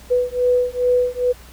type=beating tone pair; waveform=sine; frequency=493.9 / 496.3 Hz; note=B4 / B4; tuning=0 / +8 cents; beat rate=2.4 Hz; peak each=-18 dBFS; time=0.1-1.33 s; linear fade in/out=20 ms; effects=added 60 Hz sine -41 dBFS peak until 1.52 s + pink hiss -45 dBFS RMS until 1.52 s